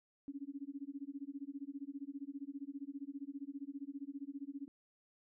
sine tone with tremolo, 280 Hz, C#4, 18 cents sharp, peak -39 dBFS, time 0.28-4.68 s, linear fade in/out 0 ms, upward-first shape sine, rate 15 Hz, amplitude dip 100%, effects none

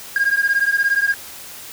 sine beating tone pair, 1616 / 1633 Hz, G#6 / G#6, -48 / -30 cents, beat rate 17 Hz, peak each -16 dBFS, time 0.16-1.14 s, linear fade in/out 2 ms, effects tanh soft clip ceiling -11 dBFS + white hiss -36 dBFS RMS until 1.72 s

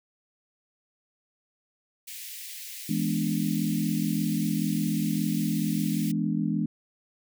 white high-pass noise, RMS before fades -40 dBFS, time 2.07-6.12 s, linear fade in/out 10 ms, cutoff 1900 Hz, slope 48 dB/octave
sine chord, E dominant seventh, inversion none, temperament equal with one note detuned, 164.81 / 209.9 / 246.9 / 293.7 Hz, E3 / G#3 / B3 / D4, 0 / +19 / 0 / 0 cents, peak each -29 / -28 / -32 / -31 dBFS, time 2.89-6.66 s, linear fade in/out 5 ms
effects none

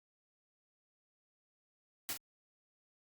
white noise with echo, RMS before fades -38 dBFS, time 2.09-2.13 s, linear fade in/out 0 ms, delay 41 ms, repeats 1, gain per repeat -7 dB, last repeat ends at 2.171 s, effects Opus 48 kbps

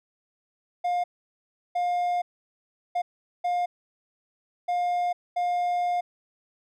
triangle tone bursts at uneven times, 709 Hz, F5, 26 cents sharp, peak -21 dBFS, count 6, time 0.84-1.04 / 1.75-2.22 / 2.95-3.02 / 3.44-3.66 / 4.68-5.13 / 5.36-6.01 s, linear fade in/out 10 ms, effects none

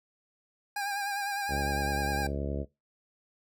25% pulse tone with vibrato, 806 Hz, G5, 48 cents sharp, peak -27 dBFS, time 0.76-2.27 s, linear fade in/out 5 ms, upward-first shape sine, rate 9.9 Hz, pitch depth 41 cents each way
harmonic tone, 70.4 Hz, C#2, 27 cents sharp, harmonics 1 / 2 / 3 / 4 / 5 / 6 / 7 / 8 / 9, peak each -34 / -37 / -39 / -40 / -41 / -42 / -42 / -43 / -44 dBFS, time 1.48-2.66 s, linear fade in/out 50 ms
effects noise-tail reverb RT60 0.2 s tail -18 dB re dry

